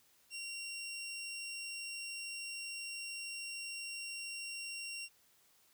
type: tone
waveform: 20% pulse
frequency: 2753 Hz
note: F7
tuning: 25 cents flat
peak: -37 dBFS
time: 0.3-5.09 s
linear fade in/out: 50 ms
effects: white hiss -69 dBFS RMS until 5.73 s